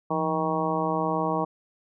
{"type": "harmonic tone with a mistuned harmonic", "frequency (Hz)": 158.1, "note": "D#3", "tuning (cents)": 28, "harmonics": [1, 2, 3, 4, 5, 6, 7], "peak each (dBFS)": [-31, -31, -31, -31, -31, -31, -31], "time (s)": [0.1, 1.45], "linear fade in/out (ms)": 10, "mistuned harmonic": 1, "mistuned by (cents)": 130, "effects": []}